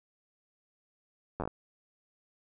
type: slowing click train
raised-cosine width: 1 ms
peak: -20 dBFS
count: 6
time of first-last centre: 1.4-1.476 s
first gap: 10 ms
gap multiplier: 1.21
effects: none